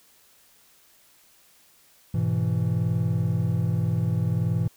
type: chord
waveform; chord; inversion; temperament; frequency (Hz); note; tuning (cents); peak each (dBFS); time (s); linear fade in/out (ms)
triangle; E major; first; just; 103.01 / 123.61 / 164.81; G#2 / B2 / E3; -14 / +2 / 0; -24; 2.14-4.68; 5
effects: white hiss -58 dBFS RMS until 4.76 s